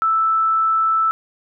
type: tone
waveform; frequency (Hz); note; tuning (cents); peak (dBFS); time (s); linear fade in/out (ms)
sine; 1318.5; E6; 0; -14; 0.02-1.11; 0
effects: none